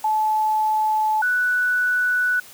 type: tone pair in turn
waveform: sine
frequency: 864 / 1482.7 Hz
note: A5 / F#6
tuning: -32 / +3 cents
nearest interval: major sixth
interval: 935 cents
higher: second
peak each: -17 dBFS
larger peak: neither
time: 0.04-1.22 / 1.22-2.4 s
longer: neither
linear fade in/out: 5 ms
effects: white hiss -44 dBFS RMS until 2.53 s